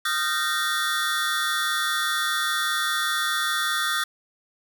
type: tone cluster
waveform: square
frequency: 1237 / 1382 / 1542 / 1855 / 3466 Hz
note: D#6 / F6 / G6 / A#6 / A7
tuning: -10 / -19 / -29 / -9 / -27 cents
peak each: -30 dBFS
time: 0.05-4.04 s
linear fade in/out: 5 ms
effects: 9-bit